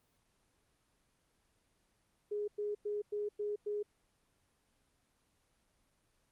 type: tone bursts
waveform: sine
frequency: 415.3 Hz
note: G#4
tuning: in tune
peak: -34 dBFS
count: 6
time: 2.31-3.83 s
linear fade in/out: 10 ms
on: 170 ms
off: 100 ms
effects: pink hiss -75 dBFS RMS until 6.31 s + Opus 24 kbps